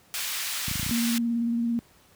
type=high-pass noise; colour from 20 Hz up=pink; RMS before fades=-31 dBFS; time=0.14-1.18 s; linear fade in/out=0 ms; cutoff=2000 Hz; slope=12 dB/octave
type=clicks; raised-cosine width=5 ms; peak=-19 dBFS; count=7; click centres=0.682 / 0.713 / 0.756 / 0.796 / 0.83 / 0.864 / 0.894 s
type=tone with vibrato; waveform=sine; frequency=234 Hz; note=A#3; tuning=7 cents sharp; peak=-23 dBFS; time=0.91-1.79 s; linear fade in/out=0 ms; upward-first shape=sine; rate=18 Hz; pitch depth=24 cents each way
effects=pink hiss -58 dBFS RMS until 2.15 s + high-pass 60 Hz 12 dB/octave